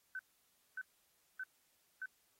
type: tone bursts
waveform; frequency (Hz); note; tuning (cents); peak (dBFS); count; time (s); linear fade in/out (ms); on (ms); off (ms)
sine; 1522; F#6; +48; -40; 4; 0.15-2.058; 2; 42; 580
effects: white hiss -75 dBFS RMS until 2.39 s + AAC 48 kbps